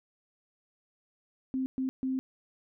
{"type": "tone bursts at uneven times", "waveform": "sine", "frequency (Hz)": 261.6, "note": "C4", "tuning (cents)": 0, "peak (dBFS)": -28, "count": 3, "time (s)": [[1.54, 1.66], [1.78, 1.89], [2.03, 2.19]], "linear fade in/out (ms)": 0, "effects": []}